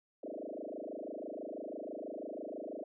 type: tone with frequency modulation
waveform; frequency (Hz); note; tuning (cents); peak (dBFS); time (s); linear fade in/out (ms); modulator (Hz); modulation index
sine; 458.3; A#4; -29; -40; 0.23-2.84; 5; 26.1; 7.5
effects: none